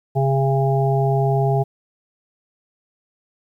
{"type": "harmonic tone", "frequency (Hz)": 135.8, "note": "C#3", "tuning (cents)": -35, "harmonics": [1, 3, 5, 6], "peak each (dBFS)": [-17, -22, -24, -25], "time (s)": [0.15, 1.64], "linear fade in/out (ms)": 20, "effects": ["9-bit"]}